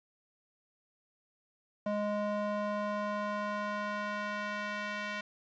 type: tone with band-pass filter sweep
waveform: square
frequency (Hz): 207.7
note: G#3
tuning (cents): 0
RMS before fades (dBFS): -35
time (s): 1.86-5.21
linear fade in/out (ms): 5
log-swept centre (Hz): 610 to 2000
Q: 1.3
effects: resampled to 16000 Hz + 11-bit